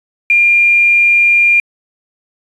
sine tone with quantisation, 2400 Hz, D7, 37 cents sharp, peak -6 dBFS, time 0.3-1.6 s, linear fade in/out 2 ms, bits 6, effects resampled to 22050 Hz

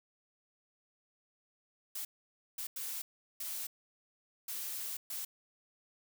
blue noise bursts at uneven times, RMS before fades -40 dBFS, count 6, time 1.95-2.05 / 2.58-2.67 / 2.76-3.02 / 3.4-3.67 / 4.48-4.97 / 5.1-5.25 s, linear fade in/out 5 ms, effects none

